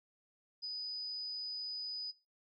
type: tone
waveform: sine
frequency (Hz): 4978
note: D#8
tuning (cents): 0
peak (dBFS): -38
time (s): 0.62-2.12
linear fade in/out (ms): 20
effects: noise-tail reverb RT60 0.3 s tail -21 dB re dry